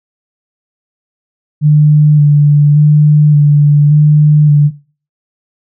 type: tone with vibrato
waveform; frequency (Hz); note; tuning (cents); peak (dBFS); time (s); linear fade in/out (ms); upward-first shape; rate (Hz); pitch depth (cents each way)
sine; 148.3; D3; +17; -3; 1.61-4.71; 50; square; 0.87; 20
effects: noise-tail reverb RT60 0.4 s tail -19 dB re dry